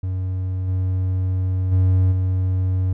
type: tone with level steps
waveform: triangle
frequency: 93 Hz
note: F#2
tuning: 9 cents sharp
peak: -19 / -16 / -11 / -15 dBFS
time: 0.03-2.93 s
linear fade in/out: 5 ms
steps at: 0.67 / 1.71 / 2.11 s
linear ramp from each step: 20 ms
effects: none